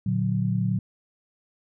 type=chord; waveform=sine; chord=Bb augmented; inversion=none; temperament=equal; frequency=116.54 / 146.83 / 185 Hz; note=Bb2 / D3 / F#3; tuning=0 / 0 / 0 cents; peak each=-25 / -29 / -25 dBFS; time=0.06-0.79 s; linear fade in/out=5 ms; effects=none